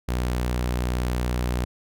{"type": "tone", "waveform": "sawtooth", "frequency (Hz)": 61.3, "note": "B1", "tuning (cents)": -12, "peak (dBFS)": -19, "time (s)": [0.08, 1.65], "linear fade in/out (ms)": 10, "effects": []}